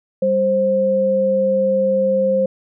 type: tone pair together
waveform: sine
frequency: 197.17 / 527 Hz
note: G3 / C5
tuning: +10 / +12 cents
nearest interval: octave + perfect fourth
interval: 1702 cents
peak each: -22 / -14 dBFS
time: 0.22-2.46 s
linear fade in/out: 5 ms
effects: none